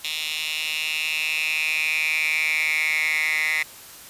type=tone with high-pass filter sweep; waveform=10% pulse; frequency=155.5 Hz; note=D#3; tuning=1 cent flat; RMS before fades=-24 dBFS; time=0.04-3.63 s; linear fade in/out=5 ms; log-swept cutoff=3100 to 2000 Hz; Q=7.4; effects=white hiss -43 dBFS RMS until 4.09 s + resampled to 32000 Hz